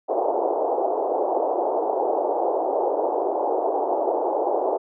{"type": "band-pass noise", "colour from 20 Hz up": "white", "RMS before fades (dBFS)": -23, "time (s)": [0.08, 4.78], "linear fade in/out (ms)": 20, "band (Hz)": [340, 840], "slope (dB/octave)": 48, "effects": []}